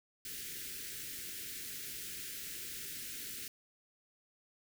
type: band-stop noise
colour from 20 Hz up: white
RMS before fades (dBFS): -44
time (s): 0.25-3.48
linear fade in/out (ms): 2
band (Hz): 460 to 1500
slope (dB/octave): 48
effects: none